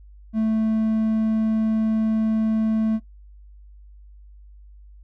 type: tone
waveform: triangle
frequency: 220 Hz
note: A3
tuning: in tune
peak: -16 dBFS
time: 0.33-3 s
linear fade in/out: 50 ms
effects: noise-tail reverb RT60 0.1 s tail -21 dB re dry + added 50 Hz sine -43 dBFS peak until 5.03 s